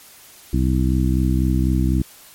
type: harmonic tone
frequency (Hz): 64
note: C2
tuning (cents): -38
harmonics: 1 / 2 / 3 / 4 / 5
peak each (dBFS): -18 / -21 / -23 / -24 / -25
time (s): 0.53-2.02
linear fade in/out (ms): 5
effects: white hiss -45 dBFS RMS until 2.34 s + MP3 64 kbps